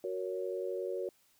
sine chord, F# major, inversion none, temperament equal with one note detuned, 370 / 466.2 / 557.6 Hz, F#4 / A#4 / C#5, 0 / 0 / +10 cents, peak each -37 / -39 / -39 dBFS, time 0.04-1.09 s, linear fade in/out 2 ms, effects white hiss -69 dBFS RMS until 1.39 s

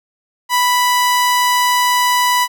sawtooth tone, 987.8 Hz, B5, in tune, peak -8 dBFS, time 0.49-2.48 s, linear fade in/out 50 ms, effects none

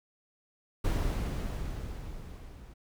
brown noise with level ramp, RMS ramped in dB -27 to -49 dBFS, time 0.84-2.74 s, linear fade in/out 10 ms, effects none

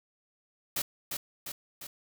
white noise with echo, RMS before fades -31 dBFS, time 0.76-0.82 s, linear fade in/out 5 ms, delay 350 ms, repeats 3, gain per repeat -4 dB, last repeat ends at 1.87 s, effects none

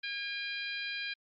harmonic tone with a mistuned harmonic, 804 Hz, G5, 44 cents sharp, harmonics 2 / 3 / 4 / 5 / 6, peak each -40 / -39 / -43 / -43 / -47 dBFS, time 0.03-1.14 s, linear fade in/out 10 ms, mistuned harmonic 2, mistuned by +21 cents, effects Opus 32 kbps

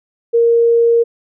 sine tone, 466.2 Hz, A#4, in tune, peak -8 dBFS, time 0.33-1.04 s, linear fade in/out 20 ms, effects none

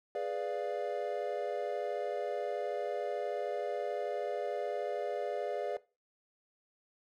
triangle chord, G# diminished seventh, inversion none, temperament equal, 415.3 / 493.9 / 587.3 / 698.5 Hz, G#4 / B4 / D5 / F5, 0 / 0 / 0 / 0 cents, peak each -37 / -37 / -35 / -38 dBFS, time 0.15-5.77 s, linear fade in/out 2 ms, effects noise-tail reverb RT60 0.3 s tail -19 dB re dry

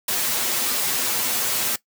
white noise with comb filter, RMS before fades -23 dBFS, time 0.08-1.76 s, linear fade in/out 5 ms, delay 8.2 ms, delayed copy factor +0.65, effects noise-tail reverb RT60 0.1 s tail -18 dB re dry + high-pass 150 Hz 12 dB/octave

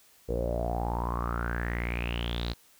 sawtooth tone with low-pass filter sweep, 58.8 Hz, A#1, 16 cents sharp, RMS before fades -31 dBFS, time 0.28-2.54 s, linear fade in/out 20 ms, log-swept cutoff 470 to 4200 Hz, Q 8.7, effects white hiss -60 dBFS RMS until 2.79 s

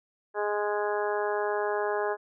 harmonic tone, 207.7 Hz, G#3, in tune, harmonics 2 / 3 / 4 / 5 / 6 / 7 / 8, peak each -29 / -33 / -33 / -36 / -41 / -40 / -37 dBFS, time 0.34-2.17 s, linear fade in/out 50 ms, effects none

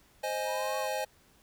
square chord, Ab major, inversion first, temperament equal, 523.3 / 622.3 / 830.6 Hz, C5 / Eb5 / Ab5, 0 / 0 / 0 cents, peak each -36 dBFS, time 0.23-1.05 s, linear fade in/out 10 ms
sine linear two-way sweep, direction up then down, 932.3 to 1116 to 1009 Hz, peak -40 dBFS, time 0.44-0.89 s, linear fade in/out 50 ms, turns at 0.78 s
effects pink hiss -63 dBFS RMS until 1.42 s

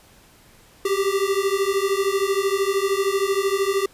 square beating tone pair, 386.2 / 399.2 Hz, G4 / G4, -26 / +32 cents, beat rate 13 Hz, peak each -23 dBFS, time 0.85-3.86 s, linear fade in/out 5 ms, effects pink hiss -52 dBFS RMS until 3.93 s + resampled to 32000 Hz

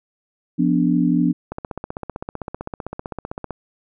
sine chord, B diminished, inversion second, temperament equal with one note detuned, 174.61 / 246.9 / 291 Hz, F3 / B3 / D4, 0 / 0 / -16 cents, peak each -19 dBFS, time 0.58-1.33 s, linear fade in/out 20 ms
click train, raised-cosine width 1 ms, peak -14 dBFS, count 32, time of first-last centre 1.52-3.507 s, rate 15.6 Hz
effects none

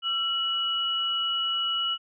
sine tone pair together, 1349 / 2930 Hz, E6 / F#7, +40 / -18 cents, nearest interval octave + minor second, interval 1342 cents, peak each -32 / -25 dBFS, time 0.02-1.98 s, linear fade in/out 50 ms, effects none

